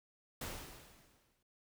pink noise with exponential decay, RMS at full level -41 dBFS, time 0.41-1.43 s, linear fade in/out 5 ms, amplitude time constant 220 ms, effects none

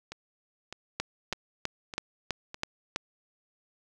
two click trains, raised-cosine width 0.2 ms, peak -12 / -22 dBFS, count 7 / 5, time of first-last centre 1-2.961 / 0.12-2.544 s, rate 3.06 / 1.65 Hz, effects none

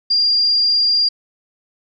sine tone, 4792 Hz, D8, 34 cents sharp, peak -12 dBFS, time 0.1-1.09 s, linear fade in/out 10 ms, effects none

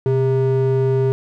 triangle ring-modulated tone, 264 Hz, C4, 16 cents sharp, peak -9 dBFS, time 0.06-1.12 s, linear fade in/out 0 ms, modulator 137 Hz, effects none

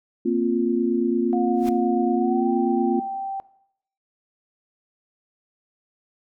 sine chord, Bb suspended second, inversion none, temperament equal, 233.1 / 261.6 / 349.2 Hz, Bb3 / C4 / F4, 0 / 0 / 0 cents, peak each -23 / -24 / -22 dBFS, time 0.25-3 s, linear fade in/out 10 ms
sine tone with pitch glide, 720 to 780.6 Hz, F#5 to G5, -47 to -8 cents, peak -26 dBFS, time 1.33-3.4 s, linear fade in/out 0 ms, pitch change +139 cents, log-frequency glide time 2.14-2.49 s
pink noise with exponential growth, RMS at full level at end -34 dBFS, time 1.53-1.69 s, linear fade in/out 1 ms, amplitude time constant 33 ms
effects noise-tail reverb RT60 0.7 s tail -18 dB re dry

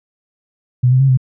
sine tone with pitch steps, 124.7 / 129.2 / 135.5 / 129.3 Hz, B2 / C3 / C#3 / C3, +17 / -21 / -39 / -20 cents, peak -8 dBFS, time 0.83-1.174 s, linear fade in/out 10 ms, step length 86 ms, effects none

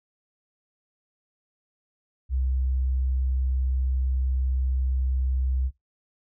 sine tone, 64.7 Hz, C2, 19 cents flat, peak -22 dBFS, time 2.29-5.71 s, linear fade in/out 50 ms, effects noise-tail reverb RT60 0.2 s tail -20 dB re dry

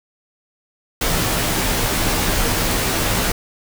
pink noise with comb filter, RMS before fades -19 dBFS, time 1.01-3.32 s, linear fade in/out 5 ms, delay 14 ms, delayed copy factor -0.65, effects none

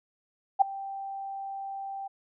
sine tone with ADSR envelope, 784 Hz, G5, in tune, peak -13 dBFS, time 0.59-2.08 s, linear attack 26 ms, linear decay 6 ms, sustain -21 dB, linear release 12 ms, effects none

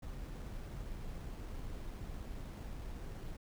brown noise with sample-and-hold, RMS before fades -44 dBFS, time 0.02-3.37 s, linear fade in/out 10 ms, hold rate 7350 Hz, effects none

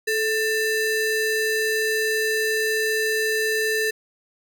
square ring-modulated tone, 1108.7 Hz, C#6, in tune, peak -18 dBFS, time 0.07-3.91 s, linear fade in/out 10 ms, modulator 674 Hz, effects none

